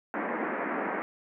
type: band-pass noise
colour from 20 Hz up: pink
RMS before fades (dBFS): -32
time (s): 0.14-1.02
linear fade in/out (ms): 0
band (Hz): 210 to 2100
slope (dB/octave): 48
effects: none